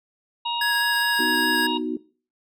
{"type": "harmonic tone", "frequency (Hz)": 944, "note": "A#5", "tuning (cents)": 22, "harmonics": [1, 3, 4], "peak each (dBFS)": [-25, -30, -31], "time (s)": [0.45, 1.78], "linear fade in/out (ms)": 10}
{"type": "tone with vibrato", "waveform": "square", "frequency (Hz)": 1662, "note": "G#6", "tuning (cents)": 1, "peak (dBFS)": -22, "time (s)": [0.61, 1.67], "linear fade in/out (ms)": 5, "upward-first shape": "square", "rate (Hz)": 4.8, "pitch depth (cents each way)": 9}
{"type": "chord", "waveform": "sine", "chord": "B major", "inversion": "none", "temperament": "equal", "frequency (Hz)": [246.9, 311.1, 370], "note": ["B3", "D#4", "F#4"], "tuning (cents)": [0, 0, 0], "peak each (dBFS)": [-29, -28, -29], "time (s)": [1.19, 1.97], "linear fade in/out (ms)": 5}
{"effects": ["noise-tail reverb RT60 0.4 s tail -19 dB re dry"]}